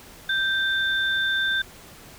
sine tone pair together, 1567 / 3567 Hz, G6 / A7, -1 / +23 cents, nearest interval octave + major second, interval 1424 cents, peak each -22 / -26 dBFS, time 0.29-1.62 s, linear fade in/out 5 ms, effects pink hiss -46 dBFS RMS until 2.18 s

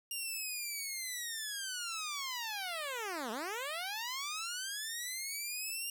10% pulse linear two-way sweep, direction down then up, 2818 to 207.7 to 2818 Hz, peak -29 dBFS, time 0.11-5.9 s, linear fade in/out 2 ms, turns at 3.31 s, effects none

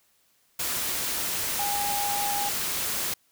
sine tone in noise, 815 Hz, G#5, 33 cents flat, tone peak -28 dBFS, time 1.59-2.49 s, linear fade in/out 5 ms, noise white, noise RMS -29 dBFS, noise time 0.59-3.14 s, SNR -2 dB, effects white hiss -66 dBFS RMS until 3.31 s

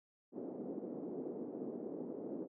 white band-pass noise, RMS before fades -44 dBFS, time 0.32-2.48 s, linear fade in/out 50 ms, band 220 to 430 Hz, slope 24 dB/octave, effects none

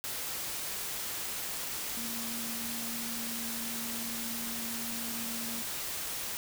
sine tone in noise, 231.2 Hz, A#3, 14 cents flat, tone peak -41 dBFS, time 1.97-5.62 s, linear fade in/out 0 ms, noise white, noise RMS -37 dBFS, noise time 0.04-6.37 s, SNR -7 dB, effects none

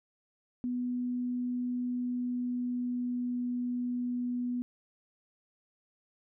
sine tone with pitch glide, 246.9 to 245.5 Hz, B3 to B3, 0 to -10 cents, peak -30 dBFS, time 0.64-4.62 s, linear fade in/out 0 ms, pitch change -10 cents, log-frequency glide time 1.9-3.48 s, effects none

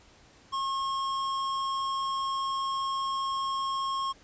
triangle tone with hard clipping, 1081 Hz, C#6, 44 cents flat, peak -30 dBFS, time 0.52-4.13 s, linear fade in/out 20 ms, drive 17 dB, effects pink hiss -57 dBFS RMS until 4.23 s + resampled to 16000 Hz

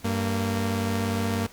sawtooth tone pair together, 96.7 / 230 Hz, G2 / A#3, -23 / -23 cents, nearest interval octave + minor third, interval 1500 cents, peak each -23 dBFS, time 0.04-1.47 s, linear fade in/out 10 ms, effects pink hiss -50 dBFS RMS until 1.52 s

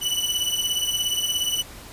sawtooth beating tone pair, 2960 / 2977 Hz, F#7 / F#7, 0 / +10 cents, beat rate 17 Hz, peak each -22 dBFS, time 0.01-1.63 s, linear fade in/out 20 ms, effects pink hiss -42 dBFS RMS until 1.92 s + resampled to 32000 Hz

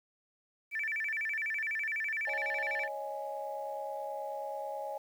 sine tone with vibrato, 2027 Hz, B6, 45 cents sharp, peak -31 dBFS, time 0.71-2.89 s, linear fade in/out 50 ms, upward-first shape square, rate 12 Hz, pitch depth 230 cents each way
sine chord, C# suspended second, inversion none, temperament just, 554.4 / 623.7 / 831.5 Hz, C#5 / D#5 / G#5, 0 / +4 / +2 cents, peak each -40 / -41 / -39 dBFS, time 2.27-4.98 s, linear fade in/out 5 ms
effects tanh soft clip ceiling -26 dBFS + 10-bit

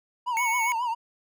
triangle tone with vibrato, 947 Hz, A#5, 27 cents sharp, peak -23 dBFS, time 0.26-0.95 s, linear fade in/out 20 ms, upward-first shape triangle, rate 7.4 Hz, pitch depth 120 cents each way
square tone, 2217 Hz, C#7, in tune, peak -26 dBFS, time 0.37-0.72 s, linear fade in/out 0 ms
effects none

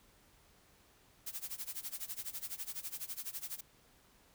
blue noise with tremolo, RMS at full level -40 dBFS, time 1.26-3.61 s, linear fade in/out 10 ms, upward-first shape sine, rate 12 Hz, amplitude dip 90%, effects pink hiss -66 dBFS RMS until 4.34 s

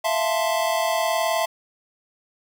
square chord, F major seventh, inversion third, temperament equal, 659.3 / 698.5 / 880 / 1046.5 Hz, E5 / F5 / A5 / C6, 0 / 0 / 0 / 0 cents, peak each -24 / -28 / -28 / -29 dBFS, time 0.04-1.46 s, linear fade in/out 10 ms, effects 9-bit

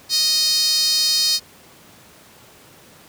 sawtooth tone with high-pass filter, 622.3 Hz, D#5, in tune, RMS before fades -18 dBFS, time 0.09-1.4 s, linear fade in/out 50 ms, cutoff 4600 Hz, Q 6.3, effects pink hiss -47 dBFS RMS until 3.08 s + high-pass 100 Hz 12 dB/octave

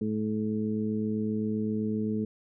harmonic tone, 107.7 Hz, A2, 37 cents flat, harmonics 1 / 2 / 3 / 4, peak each -37 / -28 / -37 / -35 dBFS, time 0.01-2.25 s, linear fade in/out 5 ms, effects none

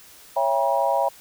sine chord, C# diminished seventh, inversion none, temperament just, 554.4 / 665.2 / 798.3 / 957.9 Hz, C#5 / E5 / G5 / Bb5, 0 / +16 / +31 / +47 cents, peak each -24 dBFS, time 0.36-1.09 s, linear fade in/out 10 ms, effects white hiss -48 dBFS RMS until 1.2 s

